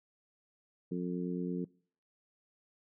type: harmonic tone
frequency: 89.1 Hz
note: F2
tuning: 35 cents sharp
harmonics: 2 / 3 / 4 / 5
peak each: -35 / -39 / -41 / -43 dBFS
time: 0.91-1.65 s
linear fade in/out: 10 ms
effects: noise-tail reverb RT60 0.5 s tail -24 dB re dry